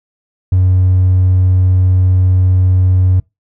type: tone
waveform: triangle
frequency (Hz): 92.5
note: F#2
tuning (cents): 0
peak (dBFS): -4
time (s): 0.52-3.2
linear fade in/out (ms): 5
effects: noise-tail reverb RT60 0.2 s tail -26 dB re dry + tanh soft clip ceiling -2 dBFS